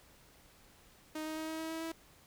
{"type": "tone with pitch steps", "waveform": "sawtooth", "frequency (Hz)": [311, 313.5, 316.1, 318.6, 321.2, 323.8, 326.5], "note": ["D#4", "D#4", "D#4", "D#4", "E4", "E4", "E4"], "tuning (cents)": [-1, 13, 27, 41, -45, -31, -17], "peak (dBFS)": -34, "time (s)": [1.15, 1.92], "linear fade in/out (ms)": 5, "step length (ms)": 110, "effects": ["pink hiss -62 dBFS RMS until 2.26 s"]}